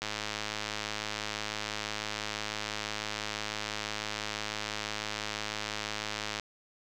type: click train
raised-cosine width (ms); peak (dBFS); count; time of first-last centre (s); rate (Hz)
0.2; -16; 677; 0.02-6.397; 106
effects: none